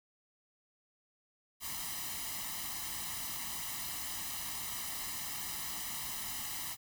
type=noise with comb filter; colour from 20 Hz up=white; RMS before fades=-40 dBFS; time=1.6-6.77 s; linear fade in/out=50 ms; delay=1 ms; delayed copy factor=+0.75; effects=none